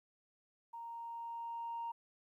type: tone with level ramp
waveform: sine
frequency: 930 Hz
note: A#5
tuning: 4 cents flat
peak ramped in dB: -44 to -37 dBFS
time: 0.73-1.92 s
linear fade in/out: 10 ms
effects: tanh soft clip ceiling -35 dBFS + 13-bit